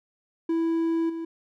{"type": "tone with level steps", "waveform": "triangle", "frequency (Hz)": 329.6, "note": "E4", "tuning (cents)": 0, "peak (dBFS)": [-20, -28], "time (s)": [0.49, 1.25], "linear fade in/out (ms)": 5, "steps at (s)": 1.09, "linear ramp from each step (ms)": 10, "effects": []}